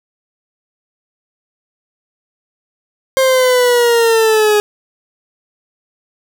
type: linear sweep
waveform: 40% pulse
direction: down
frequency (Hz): 531 to 415.3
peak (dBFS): -8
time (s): 3.17-4.6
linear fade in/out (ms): 0
effects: none